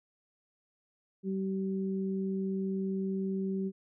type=tone pair together; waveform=sine; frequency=192.31 / 383.6 Hz; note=G3 / G4; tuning=-33 / -37 cents; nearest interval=octave; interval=1196 cents; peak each=-31 / -36 dBFS; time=1.23-3.72 s; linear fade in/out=50 ms; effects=none